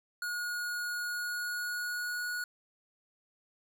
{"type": "tone with pitch glide", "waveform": "square", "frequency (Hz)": [1444, 1456.6], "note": ["F#6", "F#6"], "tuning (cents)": [-43, -28], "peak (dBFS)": -34, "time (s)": [0.22, 2.44], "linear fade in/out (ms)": 2, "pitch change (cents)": 15, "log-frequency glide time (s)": [1.05, 2.27], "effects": []}